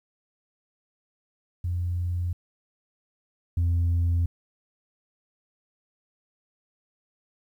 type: tone pair in turn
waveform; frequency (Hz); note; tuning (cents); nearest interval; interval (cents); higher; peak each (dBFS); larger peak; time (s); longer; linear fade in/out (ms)
sine; 87.8 / 85.75; F2 / F2; +10 / -31; unison; 41; first; -24 / -18; second; 1.64-2.33 / 3.57-4.26; neither; 5
effects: tanh soft clip ceiling -19 dBFS + 10-bit